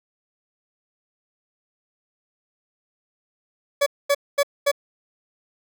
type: tone bursts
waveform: 40% pulse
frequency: 568 Hz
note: C#5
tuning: 42 cents sharp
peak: -15 dBFS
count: 4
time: 3.81-4.716 s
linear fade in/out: 10 ms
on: 54 ms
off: 230 ms
effects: none